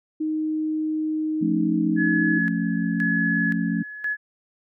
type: tone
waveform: sine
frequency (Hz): 311.1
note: D#4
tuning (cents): 0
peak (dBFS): -22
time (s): 0.2-2.39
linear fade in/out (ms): 10
type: chord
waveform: sine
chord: F augmented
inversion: none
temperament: equal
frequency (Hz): 174.61 / 220 / 277.2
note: F3 / A3 / C#4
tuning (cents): 0 / 0 / 0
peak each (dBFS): -25 / -25 / -27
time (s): 1.41-3.83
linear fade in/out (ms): 10
type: tone with tremolo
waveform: sine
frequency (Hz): 1699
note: G#6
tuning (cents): +39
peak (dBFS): -22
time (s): 1.96-4.17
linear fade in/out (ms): 50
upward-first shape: square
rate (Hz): 0.96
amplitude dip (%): 75
effects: none